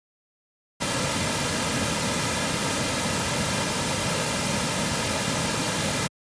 pink noise with comb filter, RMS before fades -25 dBFS, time 0.8-6.08 s, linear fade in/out 20 ms, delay 2.7 ms, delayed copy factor -0.5, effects high-pass 100 Hz 12 dB/octave + resampled to 22050 Hz

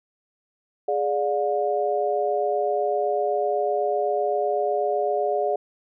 sine chord, D diminished, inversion second, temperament equal with one note detuned, 415.3 / 587.3 / 715.2 Hz, Ab4 / D5 / F5, 0 / 0 / +41 cents, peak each -25 dBFS, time 0.88-5.56 s, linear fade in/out 5 ms, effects none

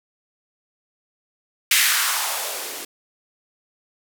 violet noise with band-pass filter sweep, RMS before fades -22 dBFS, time 1.71-2.85 s, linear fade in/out 5 ms, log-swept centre 2200 to 300 Hz, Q 2.2, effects none

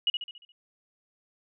sine tone with echo, 2903 Hz, F#7, 34 cents flat, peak -21 dBFS, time 0.07-0.1 s, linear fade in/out 2 ms, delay 70 ms, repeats 6, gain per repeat -6 dB, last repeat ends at 0.52 s, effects none

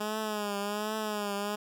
10% pulse tone with vibrato, 209.2 Hz, G#3, 13 cents sharp, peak -23 dBFS, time 0-1.56 s, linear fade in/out 10 ms, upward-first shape triangle, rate 1.3 Hz, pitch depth 78 cents each way, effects none

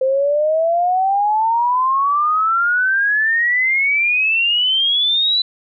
sine exponential sweep, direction up, 518 to 4009 Hz, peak -13 dBFS, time 0.01-5.42 s, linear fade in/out 5 ms, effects none

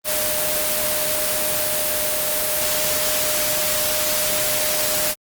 sine tone in noise, 609 Hz, D#5, 37 cents flat, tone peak -27 dBFS, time 0.04-5.15 s, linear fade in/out 50 ms, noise white, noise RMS -21 dBFS, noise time 0.04-5.15 s, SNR -9 dB, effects Opus 24 kbps

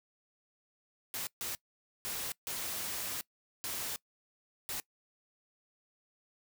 white noise bursts at uneven times, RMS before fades -38 dBFS, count 6, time 1.14-1.27 / 1.41-1.55 / 2.05-2.32 / 2.47-3.21 / 3.64-3.96 / 4.69-4.8 s, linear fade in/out 0 ms, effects noise-tail reverb RT60 0.1 s tail -22 dB re dry

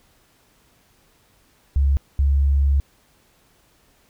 sine tone pair in turn, 69.3 / 69.64 Hz, C#2 / C#2, 0 / +9 cents, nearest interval unison, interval 9 cents, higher second, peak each -14 / -14 dBFS, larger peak neither, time 1.76-1.97 / 2.19-2.8 s, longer second, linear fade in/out 0 ms, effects pink hiss -59 dBFS RMS until 4.09 s

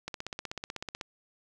click train, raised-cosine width 0.2 ms, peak -19 dBFS, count 16, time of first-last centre 0.08-1.012 s, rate 16.1 Hz, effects none

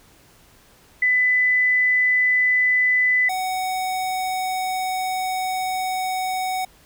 sine / square tone pair in turn, 2000 / 747.3 Hz, B6 / F#5, +21 / +17 cents, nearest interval octave + perfect fourth, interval 1704 cents, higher first, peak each -15 / -23 dBFS, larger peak first, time 1.02-3.29 / 3.29-6.65 s, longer second, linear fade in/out 5 ms, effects pink hiss -53 dBFS RMS until 6.85 s

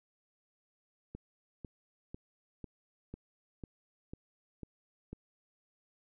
click train, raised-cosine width 3 ms, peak -30 dBFS, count 9, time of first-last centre 1.15-5.13 s, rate 2.01 Hz, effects none

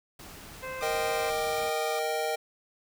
pink noise, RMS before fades -46 dBFS, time 0.19-1.7 s, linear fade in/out 5 ms
harmonic tone, 520 Hz, C5, 11 cents flat, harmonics 1 / 2 / 3 / 4 / 5, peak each -38 / -41 / -43 / -44 / -45 dBFS, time 0.62-1.31 s, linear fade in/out 20 ms
sawtooth tone with vibrato, 1207 Hz, D6, 47 cents sharp, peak -34 dBFS, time 0.81-1.99 s, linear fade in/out 0 ms, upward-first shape sine, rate 1.3 Hz, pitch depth 18 cents each way
square chord, Eb major, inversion second, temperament equal, 466.2 / 622.3 / 784 Hz, Bb4 / Eb5 / G5, 0 / 0 / 0 cents, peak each -33 dBFS, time 0.82-2.36 s, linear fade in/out 10 ms
effects none

